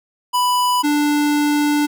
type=tone pair in turn; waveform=square; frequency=990 / 294.3 Hz; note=B5 / D4; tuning=+4 / +4 cents; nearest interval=octave + major sixth; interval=2100 cents; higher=first; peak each=-15 dBFS; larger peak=neither; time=0.33-0.83 / 0.83-1.87 s; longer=second; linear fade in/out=20 ms; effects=none